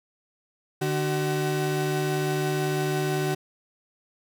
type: tone pair together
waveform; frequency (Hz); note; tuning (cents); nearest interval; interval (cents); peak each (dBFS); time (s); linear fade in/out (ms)
35% pulse; 150 / 378; D3 / F#4; +37 / +37; octave + major third; 1600; -25; 0.81-3.35; 10
effects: none

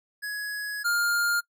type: tone pair in turn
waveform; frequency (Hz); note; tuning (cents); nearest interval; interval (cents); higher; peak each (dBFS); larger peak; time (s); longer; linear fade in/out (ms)
square; 1676 / 1407.8; G#6 / F6; +15 / +13; minor third; 302; first; -31 / -23; second; 0.22-0.84 / 0.84-1.41; first; 20
effects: noise-tail reverb RT60 0.1 s tail -23 dB re dry

